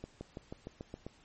accelerating click train, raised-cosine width 2 ms, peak -28 dBFS, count 8, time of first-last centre 0.04-1.066 s, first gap 170 ms, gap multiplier 0.95, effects pink hiss -63 dBFS RMS until 1.24 s + MP3 32 kbps

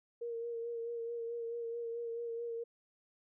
sine tone with vibrato, 466.2 Hz, A#4, in tune, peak -37 dBFS, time 0.21-2.64 s, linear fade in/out 10 ms, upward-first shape sine, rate 4.6 Hz, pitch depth 26 cents each way, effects none

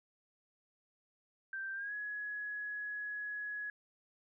sine tone with pitch glide, 1568 to 1680.5 Hz, G6 to G#6, 0 to +20 cents, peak -38 dBFS, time 1.53-3.7 s, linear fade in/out 2 ms, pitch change +120 cents, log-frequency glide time 1.74-1.93 s, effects none

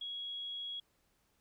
sine tone, 3322 Hz, G#7, in tune, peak -39 dBFS, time 0.01-0.8 s, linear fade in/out 5 ms, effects pink hiss -75 dBFS RMS until 1.4 s

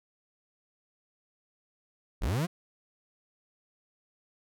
40% pulse linear sweep, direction up, 32.17 to 186.7 Hz, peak -26 dBFS, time 2.21-2.47 s, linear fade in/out 20 ms, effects none

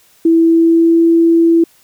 sine tone with pitch glide, 329.6 to 333 Hz, E4 to E4, 0 to +18 cents, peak -6 dBFS, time 0.25-1.64 s, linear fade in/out 5 ms, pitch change +18 cents, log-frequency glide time 0.42-1.01 s, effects white hiss -50 dBFS RMS until 1.83 s

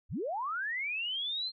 sine linear sweep, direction up, 34.05 to 4218 Hz, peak -32 dBFS, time 0.09-1.52 s, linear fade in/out 50 ms, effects none

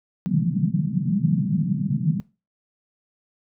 white band-pass noise, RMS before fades -22 dBFS, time 0.26-2.2 s, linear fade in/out 0 ms, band 140 to 200 Hz, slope 48 dB/octave, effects noise-tail reverb RT60 0.3 s tail -20 dB re dry

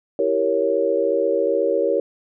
sine chord, E diminished seventh, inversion none, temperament equal, 329.6 / 392 / 466.2 / 554.4 Hz, E4 / G4 / Bb4 / Db5, 0 / 0 / 0 / 0 cents, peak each -26 / -23 / -21 / -21 dBFS, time 0.19-2 s, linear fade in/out 2 ms, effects none

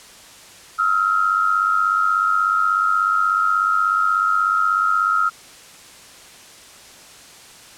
sine tone pair together, 1283 / 1379.5 Hz, E6 / F6, -47 / -22 cents, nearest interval minor second, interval 125 cents, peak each -18 dBFS, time 0.78-5.3 s, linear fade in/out 20 ms, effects white hiss -43 dBFS RMS until 7.77 s + low-pass 9000 Hz 12 dB/octave

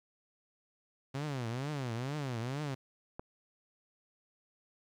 sawtooth tone with vibrato, 131.1 Hz, C3, 4 cents sharp, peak -31 dBFS, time 1.14-2.75 s, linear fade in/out 10 ms, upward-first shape triangle, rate 2.2 Hz, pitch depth 290 cents each way
click, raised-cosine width 1 ms, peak -27 dBFS, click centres 3.195 s
effects low-pass 7000 Hz 12 dB/octave + 11-bit

